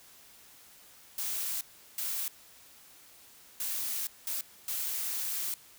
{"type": "noise bursts at uneven times", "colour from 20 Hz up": "blue", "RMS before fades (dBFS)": -34, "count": 5, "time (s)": [[1.18, 1.61], [1.98, 2.28], [3.6, 4.07], [4.27, 4.41], [4.68, 5.54]], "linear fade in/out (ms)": 2, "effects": ["white hiss -56 dBFS RMS until 5.78 s"]}